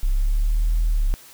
sine linear two-way sweep, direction up then down, 32.7 to 40.83 to 32.7 Hz, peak -15 dBFS, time 0.03-1.14 s, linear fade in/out 0 ms, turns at 0.81 s, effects tanh soft clip ceiling -13 dBFS + white hiss -46 dBFS RMS until 1.33 s

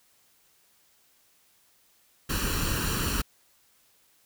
pink noise with comb filter, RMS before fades -28 dBFS, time 2.29-3.22 s, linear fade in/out 10 ms, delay 0.7 ms, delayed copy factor +0.7, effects white hiss -64 dBFS RMS until 4.25 s

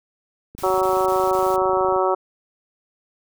click train, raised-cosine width 3 ms, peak -27 dBFS, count 38, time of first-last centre 0.55-1.962 s, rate 26.2 Hz
white noise bursts, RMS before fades -39 dBFS, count 4, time 0.58-1.56 s, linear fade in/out 0 ms, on 230 ms, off 20 ms
harmonic tone, 187.3 Hz, F#3, 21 cents sharp, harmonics 2 / 3 / 4 / 5 / 6 / 7, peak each -21 / -23 / -24 / -25 / -26 / -26 dBFS, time 0.63-2.15 s, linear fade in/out 10 ms
effects none

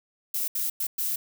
violet noise bursts at uneven times, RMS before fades -28 dBFS, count 4, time 0.34-0.48 / 0.55-0.7 / 0.8-0.87 / 0.98-1.16 s, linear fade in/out 5 ms, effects none

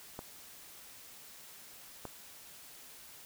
clicks, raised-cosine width 1 ms, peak -27 dBFS, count 2, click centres 0.191 / 2.053 s, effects white hiss -53 dBFS RMS until 3.25 s

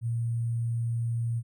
sine tone with sample-and-hold, 116.54 Hz, A#2, in tune, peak -26 dBFS, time 0.01-1.43 s, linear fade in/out 50 ms, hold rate 8820 Hz, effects none

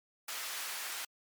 pink high-pass noise, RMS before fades -40 dBFS, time 0.28-1.05 s, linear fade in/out 5 ms, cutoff 1200 Hz, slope 12 dB/octave, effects MP3 96 kbps

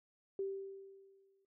sine tone with exponential decay, 390 Hz, G4, 9 cents flat, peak -34 dBFS, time 0.39-1.45 s, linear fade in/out 2 ms, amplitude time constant 230 ms, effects noise-tail reverb RT60 0.1 s tail -19 dB re dry

